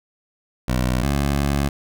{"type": "tone pair in turn", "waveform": "15% pulse", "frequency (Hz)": [62.6, 70.38], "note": ["B1", "C#2"], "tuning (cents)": [24, 27], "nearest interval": "major second", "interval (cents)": 203, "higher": "second", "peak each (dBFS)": -12, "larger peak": "neither", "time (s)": [[0.68, 1.02], [1.02, 1.69]], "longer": "second", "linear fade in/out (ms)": 5, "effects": []}